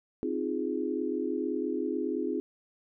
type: chord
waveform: sine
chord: F minor seventh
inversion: second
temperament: equal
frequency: 261.6 / 311.1 / 349.2 / 415.3 Hz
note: C4 / Eb4 / F4 / Ab4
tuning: 0 / 0 / 0 / 0 cents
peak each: -34 dBFS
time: 0.23-2.4 s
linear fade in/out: 0 ms
effects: none